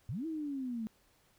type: linear two-way sweep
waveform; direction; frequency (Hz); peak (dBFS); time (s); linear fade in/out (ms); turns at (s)
sine; up then down; 92.5 to 329.6 to 214.6; -35; 0.09-0.87; 0; 0.26
effects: pink hiss -69 dBFS RMS until 1.38 s